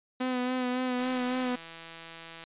sawtooth tone with vibrato, 252.2 Hz, B3, 36 cents sharp, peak -24 dBFS, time 0.2-1.56 s, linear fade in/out 10 ms, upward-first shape sine, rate 3.6 Hz, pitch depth 28 cents each way
click train, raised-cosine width 0.2 ms, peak -27 dBFS, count 240, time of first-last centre 0.99-2.438 s, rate 165 Hz
effects resampled to 8000 Hz

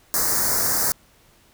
white band-stop noise, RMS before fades -21 dBFS, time 0.14-0.92 s, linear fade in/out 0 ms, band 1900 to 4700 Hz, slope 48 dB/octave, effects pink hiss -56 dBFS RMS until 1.53 s

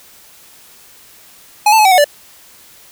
square tone with pitch steps, 841 / 885 / 854 / 764 / 732 / 584 Hz, G#5 / A5 / G#5 / G5 / F#5 / D5, +22 / +10 / +48 / -45 / -19 / -10 cents, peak -7 dBFS, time 1.66-2.044 s, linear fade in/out 5 ms, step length 64 ms, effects white hiss -43 dBFS RMS until 2.91 s

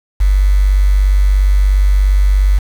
sine tone with quantisation, 48.52 Hz, G1, 17 cents flat, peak -7 dBFS, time 0.2-2.59 s, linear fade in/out 10 ms, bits 5, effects none

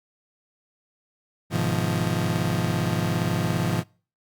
35% pulse chord, F half-diminished seventh, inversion first, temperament just, 104.77 / 125.72 / 157.15 / 174.61 Hz, Ab2 / Cb3 / Eb3 / F3, +16 / +31 / +18 / 0 cents, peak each -27 / -27 / -27 / -25 dBFS, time 1.5-3.84 s, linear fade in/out 50 ms, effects noise-tail reverb RT60 0.4 s tail -25 dB re dry + Opus 48 kbps

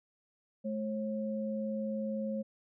sine tone pair together, 214.6 / 541 Hz, A3 / C#5, -43 / -42 cents, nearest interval octave + major third, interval 1601 cents, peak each -34 / -37 dBFS, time 0.64-2.43 s, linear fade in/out 20 ms, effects none

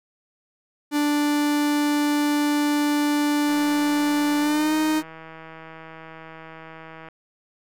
45% pulse tone with pitch glide, 293.7 to 310.1 Hz, D4 to D#4, 0 to -6 cents, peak -19 dBFS, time 0.91-5.03 s, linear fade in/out 50 ms, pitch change +94 cents, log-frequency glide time 4.4-4.74 s
click train, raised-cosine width 0.5 ms, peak -26 dBFS, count 580, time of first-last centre 3.49-7.086 s, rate 161 Hz
effects none

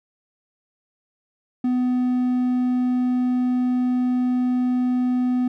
triangle tone, 250 Hz, B3, 21 cents sharp, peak -16 dBFS, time 1.64-5.48 s, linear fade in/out 5 ms, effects none

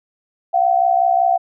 sine tone pair together, 692.7 / 758 Hz, F5 / F#5, -14 / +42 cents, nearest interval major second, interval 156 cents, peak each -15 / -15 dBFS, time 0.53-1.38 s, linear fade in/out 20 ms, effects none

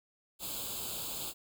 white noise with comb filter, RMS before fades -39 dBFS, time 0.39-1.34 s, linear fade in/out 50 ms, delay 0.26 ms, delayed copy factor +0.9, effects none

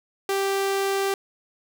sawtooth tone, 392 Hz, G4, in tune, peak -18 dBFS, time 0.29-1.14 s, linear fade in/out 2 ms, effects none

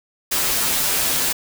white noise with comb filter, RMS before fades -20 dBFS, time 0.31-1.33 s, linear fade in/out 10 ms, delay 9.7 ms, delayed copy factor -0.8, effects none

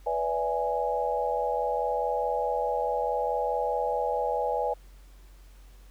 sine chord, E dominant seventh, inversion second, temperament equal with one note detuned, 493.9 / 578.6 / 659.3 / 830.6 Hz, B4 / D5 / E5 / G#5, 0 / -26 / 0 / 0 cents, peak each -30 / -32 / -33 / -29 dBFS, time 0.06-4.74 s, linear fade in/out 10 ms, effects added 46 Hz sine -48 dBFS peak until 5.9 s + pink hiss -61 dBFS RMS until 5.9 s

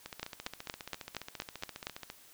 two click trains, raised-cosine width 0.2 ms, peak -18 / -24 dBFS, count 8 / 31, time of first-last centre 0.23-1.869 / 0.06-2.101 s, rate 4.27 / 14.7 Hz, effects white hiss -58 dBFS RMS until 2.33 s

